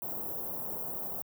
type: band-stop noise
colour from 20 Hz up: white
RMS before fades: -37 dBFS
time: 0.02-1.22 s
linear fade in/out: 0 ms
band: 900 to 15000 Hz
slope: 24 dB/octave
effects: high-pass 100 Hz 12 dB/octave